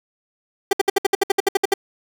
30% pulse tone bursts, 392.9 Hz, G4, 4 cents sharp, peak -10 dBFS, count 13, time 0.71-1.739 s, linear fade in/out 5 ms, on 21 ms, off 63 ms, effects none

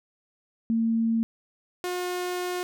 sine / sawtooth tone pair in turn, 227.1 / 359.4 Hz, A#3 / F4, -45 / +50 cents, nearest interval minor sixth, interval 795 cents, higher second, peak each -21 / -24 dBFS, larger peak first, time 0.7-1.23 / 1.84-2.63 s, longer second, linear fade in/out 0 ms, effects none

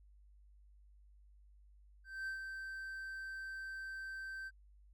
triangle tone with ADSR envelope, 1555 Hz, G6, 14 cents flat, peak -36 dBFS, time 2.04-4.51 s, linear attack 230 ms, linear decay 110 ms, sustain -5 dB, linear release 40 ms, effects added 50 Hz sine -60 dBFS peak until 4.93 s

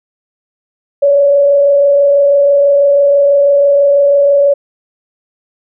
sine tone with frequency modulation, 566 Hz, C#5, 36 cents sharp, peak -5 dBFS, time 1.02-4.54 s, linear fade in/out 10 ms, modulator 26.1 Hz, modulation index 0.32, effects none

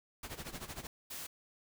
pink noise with tremolo, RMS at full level -42 dBFS, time 0.23-0.87 s, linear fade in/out 2 ms, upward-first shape sine, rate 13 Hz, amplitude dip 80%
white noise, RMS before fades -44 dBFS, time 1.1-1.27 s, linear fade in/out 10 ms
effects none

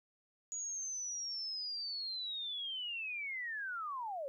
sine linear sweep, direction down, 6820 to 523.3 Hz, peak -38 dBFS, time 0.52-4.28 s, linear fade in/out 0 ms, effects 13-bit

